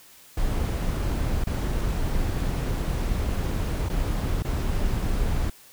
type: noise with dropouts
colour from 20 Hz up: brown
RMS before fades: -25 dBFS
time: 0.37-5.5 s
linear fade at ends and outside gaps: 5 ms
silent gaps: 1.441-1.469 / 3.888-3.897 / 4.425-4.447 s
effects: white hiss -51 dBFS RMS until 5.72 s